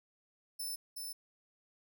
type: tone with echo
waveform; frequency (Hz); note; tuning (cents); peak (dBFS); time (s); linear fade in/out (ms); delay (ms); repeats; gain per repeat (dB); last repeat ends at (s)
10% pulse; 5290; E8; +5; -32; 0.59-0.76; 10; 370; 1; -3; 1.13
effects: none